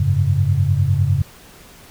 sine chord, F# suspended second, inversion none, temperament equal with one note detuned, 92.5 / 102.34 / 138.59 Hz, F#2 / G#2 / C#3, 0 / -25 / 0 cents, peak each -18 dBFS, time 0-1.22 s, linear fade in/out 5 ms, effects pink hiss -44 dBFS RMS until 1.9 s

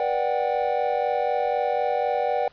triangle chord, G major seventh, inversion first, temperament equal with one note detuned, 485.4 / 587.3 / 740 / 784 Hz, B4 / D5 / F#5 / G5, -30 / 0 / 0 / 0 cents, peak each -25 dBFS, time 0-2.48 s, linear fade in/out 2 ms, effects pink hiss -55 dBFS RMS until 2.52 s + resampled to 11025 Hz

